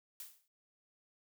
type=noise with exponential decay; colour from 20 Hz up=blue; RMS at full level=-44 dBFS; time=0.2-0.48 s; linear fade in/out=1 ms; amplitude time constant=60 ms; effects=none